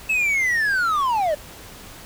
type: linear sweep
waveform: triangle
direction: down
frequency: 2627 to 570 Hz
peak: -16 dBFS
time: 0.09-1.35 s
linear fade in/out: 10 ms
effects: pink hiss -41 dBFS RMS until 2.05 s